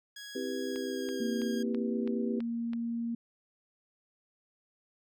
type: tone with pitch glide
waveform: 15% pulse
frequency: 1661.2 to 1627 Hz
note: G#6 to G#6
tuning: 0 to -36 cents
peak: -37 dBFS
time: 0.16-1.63 s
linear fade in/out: 5 ms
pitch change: -36 cents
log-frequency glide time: 0.62-1.16 s
type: chord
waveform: sine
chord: C major seventh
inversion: none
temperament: just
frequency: 261.6 / 327 / 392.4 / 490.5 Hz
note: C4 / E4 / G4 / B4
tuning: 0 / -14 / +2 / -12 cents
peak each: -37 / -42 / -36 / -40 dBFS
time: 0.35-2.4 s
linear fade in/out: 5 ms
type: click train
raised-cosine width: 0.3 ms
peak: -30 dBFS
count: 7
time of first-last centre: 0.76-2.734 s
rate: 3.04 Hz
type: tone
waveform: sine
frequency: 233.1 Hz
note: A#3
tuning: in tune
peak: -31 dBFS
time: 1.2-3.15 s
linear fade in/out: 5 ms
effects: none